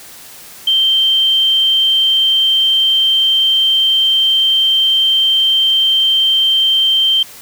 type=tone; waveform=sine; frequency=3135 Hz; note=G7; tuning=1 cent flat; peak=-9 dBFS; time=0.67-7.23 s; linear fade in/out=5 ms; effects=white hiss -36 dBFS RMS until 7.41 s